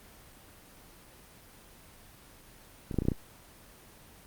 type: clicks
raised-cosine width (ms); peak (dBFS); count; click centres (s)
3; -23 / -21 / -13 / -18 / -20 / -11 / -18; 7; 2.912 / 2.943 / 2.987 / 3.021 / 3.053 / 3.085 / 3.118
effects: pink hiss -54 dBFS RMS until 4.26 s + Opus 24 kbps